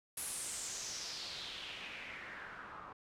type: noise with low-pass filter sweep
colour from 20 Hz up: white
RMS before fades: -45 dBFS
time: 0.17-2.93 s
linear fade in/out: 5 ms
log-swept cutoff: 11000 to 1100 Hz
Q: 3.5
effects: none